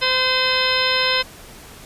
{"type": "harmonic tone", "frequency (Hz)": 514, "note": "C5", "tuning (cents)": -31, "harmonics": [1, 2, 3, 4, 5, 6, 7, 8, 10], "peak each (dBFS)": [-25, -25, -25, -25, -25, -25, -25, -25, -25], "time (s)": [0.01, 1.23], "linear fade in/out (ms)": 20, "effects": ["pink hiss -41 dBFS RMS until 1.85 s", "resampled to 32000 Hz"]}